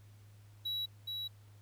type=tone with echo; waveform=triangle; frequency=3900 Hz; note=B7; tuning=23 cents flat; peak=-33 dBFS; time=0.65-0.86 s; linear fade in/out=10 ms; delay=420 ms; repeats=1; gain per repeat=-3 dB; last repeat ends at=1.28 s; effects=added 103 Hz sine -55 dBFS peak until 1.61 s + pink hiss -68 dBFS RMS until 1.61 s